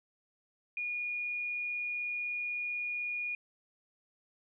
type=tone; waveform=sine; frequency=2441 Hz; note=D#7; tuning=34 cents flat; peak=-33 dBFS; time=0.77-3.35 s; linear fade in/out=2 ms; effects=none